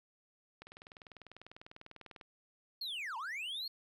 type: click train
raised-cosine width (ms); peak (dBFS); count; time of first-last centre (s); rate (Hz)
0.3; -34; 33; 0.62-2.212; 20.1
type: linear two-way sweep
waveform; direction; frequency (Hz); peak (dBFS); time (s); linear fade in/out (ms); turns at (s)
triangle; down then up; 4399 to 851 to 4399; -37; 2.81-3.68; 5; 3.17
effects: none